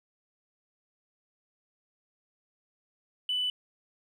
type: tone with tanh clipping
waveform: triangle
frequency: 2988 Hz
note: F#7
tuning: 16 cents sharp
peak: -27 dBFS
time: 3.29-3.5 s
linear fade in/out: 2 ms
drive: 4 dB
effects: none